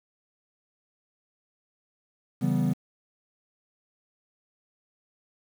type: chord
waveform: triangle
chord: C# half-diminished seventh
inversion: none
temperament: equal with one note detuned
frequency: 138.59 / 164.81 / 193.41 / 246.9 Hz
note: C#3 / E3 / G3 / B3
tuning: 0 / 0 / -23 / 0 cents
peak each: -26 dBFS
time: 2.41-2.74 s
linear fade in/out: 20 ms
effects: 8-bit